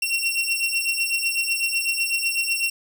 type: beating tone pair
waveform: sawtooth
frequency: 2727 / 2735 Hz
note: F7 / F7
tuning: -42 / -37 cents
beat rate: 8 Hz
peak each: -21 dBFS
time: 0.02-2.7 s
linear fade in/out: 5 ms
effects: none